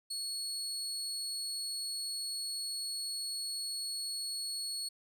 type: tone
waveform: 30% pulse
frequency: 4362 Hz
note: C#8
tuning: 29 cents flat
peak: -33 dBFS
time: 0.1-4.89 s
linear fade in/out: 10 ms
effects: none